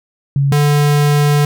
sine / square tone pair in turn, 139.3 / 146.34 Hz, C#3 / D3, +9 / -6 cents, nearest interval minor second, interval 85 cents, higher second, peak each -10 dBFS, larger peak neither, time 0.36-0.52 / 0.52-1.45 s, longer second, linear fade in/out 2 ms, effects none

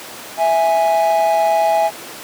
triangle tone pair together, 658 / 829 Hz, E5 / G#5, -3 / -3 cents, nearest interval major third, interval 400 cents, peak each -13 dBFS, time 0.37-1.91 s, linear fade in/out 50 ms, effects pink hiss -32 dBFS RMS until 2.23 s + high-pass 300 Hz 12 dB/octave

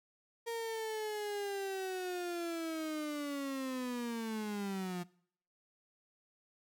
35% pulse linear sweep, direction down, 466.2 to 174.6 Hz, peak -35 dBFS, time 0.46-5.04 s, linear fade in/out 20 ms, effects noise-tail reverb RT60 0.6 s tail -22 dB re dry

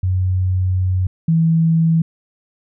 sine tone pair in turn, 92.5 / 163.47 Hz, F#2 / E3, 0 / -14 cents, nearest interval minor seventh, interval 986 cents, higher second, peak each -14 / -11 dBFS, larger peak second, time 0.03-1.07 / 1.28-2.02 s, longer first, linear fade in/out 5 ms, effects none

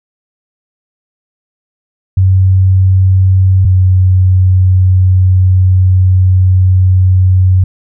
sine tone pair in turn, 94.3 / 92.79 Hz, F#2 / F#2, +33 / +5 cents, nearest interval unison, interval 28 cents, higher first, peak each -4 dBFS, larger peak neither, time 2.17-3.65 / 3.65-7.64 s, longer second, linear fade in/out 5 ms, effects none

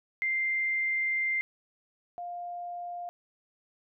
sine tone pair in turn, 2093 / 702.5 Hz, C7 / F5, 0 / +10 cents, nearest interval octave + perfect fifth, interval 1890 cents, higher first, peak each -26 / -35 dBFS, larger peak first, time 0.22-1.41 / 2.18-3.09 s, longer first, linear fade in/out 0 ms, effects none

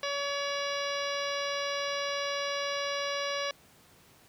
harmonic tone with a mistuned harmonic, 566 Hz, C#5, 36 cents sharp, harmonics 1 / 2 / 3 / 4 / 5 / 6 / 7 / 9 / 10, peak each -34 / -37 / -39 / -40 / -41 / -42 / -42 / -44 / -44 dBFS, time 0.03-3.51 s, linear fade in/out 2 ms, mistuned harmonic 9, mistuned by -62 cents, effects pink hiss -59 dBFS RMS until 4.28 s + high-pass 80 Hz 12 dB/octave

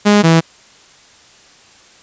sawtooth tone pair in turn, 206.7 / 164.06 Hz, G#3 / E3, -8 / -8 cents, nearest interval major third, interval 400 cents, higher first, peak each -3 dBFS, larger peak neither, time 0.05-0.23 / 0.23-0.41 s, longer neither, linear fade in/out 20 ms, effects white hiss -45 dBFS RMS until 2.02 s + resampled to 16000 Hz

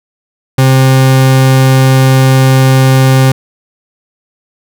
40% pulse tone, 132.1 Hz, C3, 17 cents sharp, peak -3 dBFS, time 0.58-3.32 s, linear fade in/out 5 ms, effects none

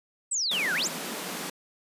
sine exponential two-way sweep, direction down then up, 8390 to 1396.9 to 8390 Hz, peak -25 dBFS, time 0.31-0.88 s, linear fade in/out 10 ms, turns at 0.74 s
pink high-pass noise, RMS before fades -35 dBFS, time 0.51-1.5 s, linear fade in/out 5 ms, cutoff 160 Hz, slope 96 dB/octave
effects resampled to 32000 Hz

